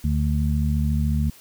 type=harmonic tone; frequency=74 Hz; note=D2; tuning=14 cents sharp; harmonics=1 / 2 / 3; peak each=-21 / -24 / -26 dBFS; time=0.04-1.3 s; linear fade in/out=5 ms; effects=white hiss -49 dBFS RMS until 1.4 s